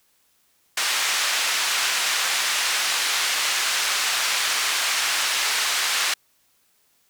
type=band-pass noise; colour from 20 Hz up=pink; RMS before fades=-23 dBFS; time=0.77-6.14 s; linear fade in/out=5 ms; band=1500 to 7900 Hz; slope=12 dB/octave; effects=white hiss -64 dBFS RMS until 7.09 s